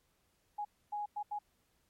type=tone bursts at uneven times; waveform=sine; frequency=830.6 Hz; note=G#5; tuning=in tune; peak=-35 dBFS; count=4; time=0.58-0.65 / 0.92-1.06 / 1.16-1.23 / 1.31-1.39 s; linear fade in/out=10 ms; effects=pink hiss -75 dBFS RMS until 1.89 s + MP3 64 kbps